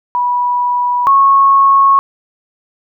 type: tone pair in turn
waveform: sine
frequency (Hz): 978 / 1097.8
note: B5 / C#6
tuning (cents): -17 / -17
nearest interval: major second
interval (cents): 200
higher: second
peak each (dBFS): -11 / -5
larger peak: second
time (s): 0.15-1.07 / 1.07-1.99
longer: neither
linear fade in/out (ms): 0
effects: none